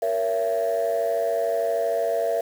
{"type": "chord", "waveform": "sine", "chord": "A# diminished", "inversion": "none", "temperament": "just", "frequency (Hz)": [466.2, 559.4, 671.3], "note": ["A#4", "C#5", "E5"], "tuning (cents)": [0, 16, 31], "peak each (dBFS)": [-25, -26, -22], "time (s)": [0.02, 2.41], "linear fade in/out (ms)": 5, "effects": ["tanh soft clip ceiling -16 dBFS", "7-bit"]}